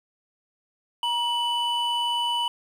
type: tone pair together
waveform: triangle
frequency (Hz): 948 / 2982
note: A#5 / F#7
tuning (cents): +29 / +13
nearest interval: octave + minor sixth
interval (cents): 1984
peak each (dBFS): -24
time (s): 1.03-2.48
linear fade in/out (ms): 2
effects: 9-bit